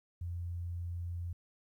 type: tone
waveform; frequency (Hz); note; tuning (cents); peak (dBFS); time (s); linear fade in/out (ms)
sine; 86.7; F2; -12; -36; 0.21-1.33; 5
effects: 12-bit